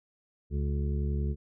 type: harmonic tone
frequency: 71.2 Hz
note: C#2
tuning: 47 cents sharp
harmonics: 1 / 2 / 3 / 5 / 6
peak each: -28 / -34 / -38 / -42 / -44 dBFS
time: 0.5-1.36 s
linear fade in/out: 50 ms
effects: none